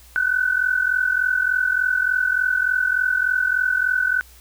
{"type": "tone pair together", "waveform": "sine", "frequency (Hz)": [1480, 1523.4], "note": ["F#6", "G6"], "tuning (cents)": [0, -50], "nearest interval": "minor second", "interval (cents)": 50, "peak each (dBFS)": -20, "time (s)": [0.16, 4.21], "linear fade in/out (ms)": 0, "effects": ["added 60 Hz sine -47 dBFS peak until 4.4 s", "white hiss -50 dBFS RMS until 4.4 s"]}